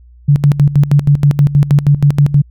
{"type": "tone with tremolo", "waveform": "sine", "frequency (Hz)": 143.7, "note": "D3", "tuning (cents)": -37, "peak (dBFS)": -4, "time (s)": [0.28, 2.42], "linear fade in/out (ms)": 10, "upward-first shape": "square", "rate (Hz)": 6.3, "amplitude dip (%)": 80, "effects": ["added 60 Hz sine -38 dBFS peak until 2.5 s"]}